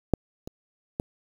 clicks, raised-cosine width 2 ms, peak -6 / -23 / -14 dBFS, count 3, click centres 0.137 / 0.475 / 0.999 s, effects 7-bit

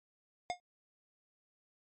square tone with exponential decay, 715 Hz, F5, 41 cents sharp, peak -30 dBFS, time 0.5-0.6 s, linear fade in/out 0 ms, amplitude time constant 20 ms, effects MP3 32 kbps

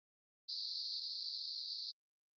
pink band-pass noise, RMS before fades -43 dBFS, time 0.48-1.92 s, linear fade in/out 20 ms, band 4100 to 4900 Hz, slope 96 dB/octave, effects Opus 48 kbps

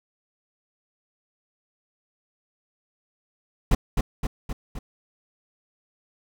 brown noise with echo, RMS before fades -17 dBFS, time 3.71-3.75 s, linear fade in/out 5 ms, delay 260 ms, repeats 4, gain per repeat -4 dB, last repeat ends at 4.79 s, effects none

